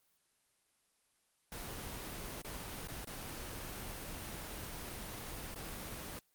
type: noise with dropouts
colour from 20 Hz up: pink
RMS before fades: -44 dBFS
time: 1.52-6.19 s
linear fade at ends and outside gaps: 1 ms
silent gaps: 2.418-2.447 / 2.873-2.884 / 3.046-3.072 / 5.545-5.559 s
effects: white hiss -75 dBFS RMS until 6.34 s + Opus 24 kbps